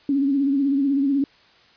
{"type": "tone with vibrato", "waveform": "sine", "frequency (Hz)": 277.2, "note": "C#4", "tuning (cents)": 0, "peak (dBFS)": -17, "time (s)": [0.09, 1.24], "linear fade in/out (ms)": 2, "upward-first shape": "sine", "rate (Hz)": 16, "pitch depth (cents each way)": 62, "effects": ["white hiss -54 dBFS RMS until 1.76 s", "resampled to 11025 Hz"]}